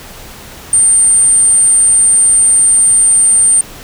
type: tone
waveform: sine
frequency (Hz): 8900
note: C#9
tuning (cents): +6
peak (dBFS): -5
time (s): 0.73-3.61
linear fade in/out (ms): 2
effects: pink hiss -32 dBFS RMS until 3.83 s